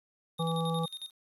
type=tone with tremolo; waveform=square; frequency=3689 Hz; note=A#7; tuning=19 cents flat; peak=-38 dBFS; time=0.38-1.11 s; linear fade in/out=20 ms; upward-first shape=square; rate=11 Hz; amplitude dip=80%
type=harmonic tone; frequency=164.81 Hz; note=E3; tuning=in tune; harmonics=1 / 3 / 5 / 7; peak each=-30 / -35 / -37 / -38 dBFS; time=0.39-0.86 s; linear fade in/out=10 ms
effects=resampled to 32000 Hz + 10-bit